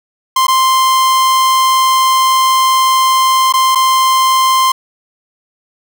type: tone with dropouts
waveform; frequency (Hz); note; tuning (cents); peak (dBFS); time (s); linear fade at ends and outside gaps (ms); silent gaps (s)
45% pulse; 1046.5; C6; 0; -8; 0.36-4.72; 5; 0.469-0.481 / 3.525-3.537 / 3.75-3.755
effects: none